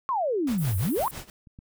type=exponential two-way sweep; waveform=sine; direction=down then up; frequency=1121 to 87.31 to 1121 Hz; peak=-23 dBFS; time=0.09-1.08 s; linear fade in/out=0 ms; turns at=0.78 s
type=noise with tremolo; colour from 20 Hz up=pink; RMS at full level=-37 dBFS; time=0.47-1.3 s; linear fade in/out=2 ms; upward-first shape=sine; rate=6 Hz; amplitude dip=90%
type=high-pass noise; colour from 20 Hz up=white; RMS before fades=-38 dBFS; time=0.58-1.11 s; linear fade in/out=0 ms; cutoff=8700 Hz; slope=48 dB/octave
type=clicks; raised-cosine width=5 ms; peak=-38 / -32 dBFS; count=2; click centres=1.472 / 1.589 s
effects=none